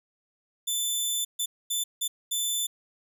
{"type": "tone bursts at uneven times", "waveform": "15% pulse", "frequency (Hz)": 3520, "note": "A7", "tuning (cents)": 0, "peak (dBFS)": -19, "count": 5, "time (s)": [[0.67, 1.25], [1.39, 1.46], [1.7, 1.84], [2.01, 2.08], [2.31, 2.67]], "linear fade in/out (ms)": 10, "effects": []}